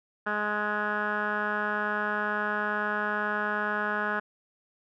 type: tone with low-pass filter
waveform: 10% pulse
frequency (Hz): 209.4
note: G#3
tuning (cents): +15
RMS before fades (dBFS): -29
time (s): 0.26-4.2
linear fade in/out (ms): 10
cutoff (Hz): 1600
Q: 8
effects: none